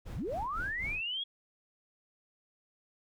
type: noise with tremolo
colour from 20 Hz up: brown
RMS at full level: -40 dBFS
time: 0.05-1.02 s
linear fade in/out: 20 ms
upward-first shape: sine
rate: 3.9 Hz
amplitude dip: 80%
type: linear sweep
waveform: sine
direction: up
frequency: 50.5 to 3358 Hz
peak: -33 dBFS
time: 0.15-1.24 s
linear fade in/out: 10 ms
effects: none